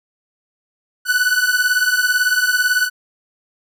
45% pulse beating tone pair, 1480 / 1498 Hz, F#6 / F#6, 0 / +21 cents, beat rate 18 Hz, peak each -17 dBFS, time 1.05-2.9 s, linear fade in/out 50 ms, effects none

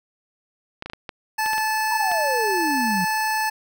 clicks, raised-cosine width 0.3 ms, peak -16 dBFS, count 9, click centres 0.824 / 0.86 / 0.899 / 0.934 / 1.092 / 1.461 / 1.533 / 1.581 / 2.116 s
25% pulse tone, 870 Hz, A5, 20 cents flat, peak -17 dBFS, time 1.38-3.5 s, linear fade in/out 10 ms
sine exponential sweep, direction down, 972 to 173.5 Hz, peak -23 dBFS, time 1.91-3.05 s, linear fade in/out 10 ms
effects none

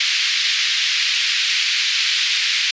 white band-pass noise, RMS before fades -19 dBFS, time 0-2.71 s, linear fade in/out 5 ms, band 2000 to 4600 Hz, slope 24 dB/octave, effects resampled to 16000 Hz

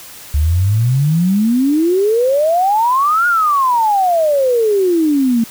sine exponential two-way sweep, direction up then down, 70.4 to 1448 to 222.6 Hz, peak -10 dBFS, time 0.34-5.44 s, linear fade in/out 5 ms, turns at 3.27 s, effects white hiss -35 dBFS RMS until 5.5 s

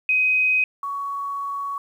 sine tone pair in turn, 2516 / 1120.8 Hz, D#7 / C#6, +19 / +19 cents, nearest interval octave + major second, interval 1400 cents, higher first, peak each -16 / -25 dBFS, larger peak first, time 0.09-0.64 / 0.83-1.78 s, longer second, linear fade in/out 2 ms, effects 9-bit

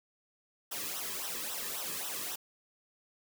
white noise with flanger, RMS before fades -38 dBFS, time 0.71-2.36 s, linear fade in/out 10 ms, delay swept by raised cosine 0.43 to 1.42 ms, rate 3.7 Hz, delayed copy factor -0.8, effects none

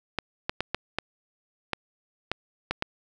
clicks, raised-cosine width 0.3 ms, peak -10 dBFS, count 9, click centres 0.187 / 0.495 / 0.606 / 0.746 / 0.986 / 1.733 / 2.316 / 2.71 / 2.824 s, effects none

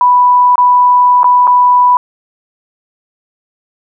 sine tone with dropouts, 987.8 Hz, B5, in tune, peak -4 dBFS, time 0.01-1.97 s, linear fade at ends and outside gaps 1 ms, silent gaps 0.556-0.58 / 1.232-1.243 / 1.471-1.476 s, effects none

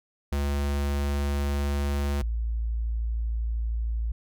square / sine tone pair in turn, 71.1 / 56.43 Hz, C#2 / A1, +45 / +44 cents, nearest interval major third, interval 401 cents, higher first, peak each -25 / -25 dBFS, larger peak neither, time 0.32-2.22 / 2.22-4.12 s, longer neither, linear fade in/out 5 ms, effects none

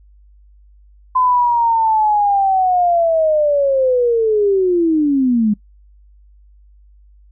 sine linear sweep, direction down, 1022 to 203.9 Hz, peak -11 dBFS, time 1.15-5.54 s, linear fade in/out 10 ms, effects noise-tail reverb RT60 0.1 s tail -23 dB re dry + added 50 Hz sine -44 dBFS peak until 7.31 s

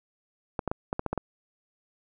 clicks, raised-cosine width 1 ms, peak -14 dBFS, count 8, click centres 0.592 / 0.677 / 0.715 / 0.929 / 0.994 / 1.063 / 1.13 / 1.177 s, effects none

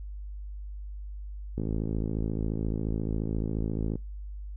click train, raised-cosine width 3 ms, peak -18 dBFS, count 130, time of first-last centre 1.58-3.956 s, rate 54.3 Hz, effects noise-tail reverb RT60 0.2 s tail -24 dB re dry + added 50 Hz sine -36 dBFS peak until 4.56 s

